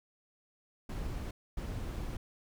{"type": "noise bursts at uneven times", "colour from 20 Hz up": "brown", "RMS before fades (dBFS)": -38, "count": 2, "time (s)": [[0.89, 1.31], [1.57, 2.17]], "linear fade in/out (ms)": 5, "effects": []}